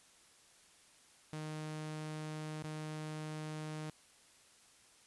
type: tone with dropouts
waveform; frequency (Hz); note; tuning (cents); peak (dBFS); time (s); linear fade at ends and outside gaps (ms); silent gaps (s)
sawtooth; 154.5; D#3; -12; -37; 1.33-3.9; 0; 2.624-2.641
effects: white hiss -64 dBFS RMS until 5.06 s + resampled to 24000 Hz